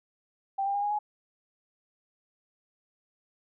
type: tone with pitch steps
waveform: sine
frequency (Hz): 784 / 797.2 / 810.7 / 824.4 / 838.3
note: G5 / G5 / G#5 / G#5 / G#5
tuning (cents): 0 / +29 / -42 / -13 / +16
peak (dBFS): -26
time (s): 0.58-0.99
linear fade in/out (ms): 10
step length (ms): 82
effects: none